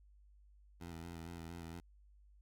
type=tone with vibrato; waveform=15% pulse; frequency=84 Hz; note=E2; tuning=33 cents sharp; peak=-40 dBFS; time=0.8-1.81 s; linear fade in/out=20 ms; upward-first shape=square; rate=4.3 Hz; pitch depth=39 cents each way; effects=added 50 Hz sine -61 dBFS peak until 2.41 s